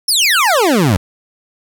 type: exponential sweep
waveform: 25% pulse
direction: down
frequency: 5530 to 84.8 Hz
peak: -6 dBFS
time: 0.08-0.97 s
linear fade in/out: 5 ms
effects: none